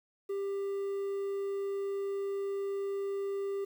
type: tone with quantisation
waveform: triangle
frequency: 395.9 Hz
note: G4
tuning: 17 cents sharp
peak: -30 dBFS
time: 0.29-3.65 s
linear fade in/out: 10 ms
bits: 10
effects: none